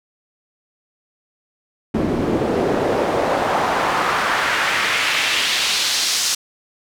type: noise with band-pass filter sweep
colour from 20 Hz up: pink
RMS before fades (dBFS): -19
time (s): 1.94-6.35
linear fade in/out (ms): 5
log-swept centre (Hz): 250 to 5900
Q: 1.4
effects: none